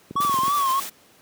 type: click train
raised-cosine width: 3 ms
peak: -19 dBFS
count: 9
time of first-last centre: 0.11-0.48 s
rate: 21.6 Hz
type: tone with vibrato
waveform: triangle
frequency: 1106 Hz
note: C#6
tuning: 4 cents flat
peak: -17 dBFS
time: 0.16-0.8 s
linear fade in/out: 5 ms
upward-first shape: triangle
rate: 3.2 Hz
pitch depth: 110 cents each way
type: noise with tremolo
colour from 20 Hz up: white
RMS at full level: -31 dBFS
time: 0.2-0.9 s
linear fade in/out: 10 ms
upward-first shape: triangle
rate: 8.4 Hz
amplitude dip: 40%
effects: pink hiss -54 dBFS RMS until 1.21 s + high-pass 150 Hz 12 dB/octave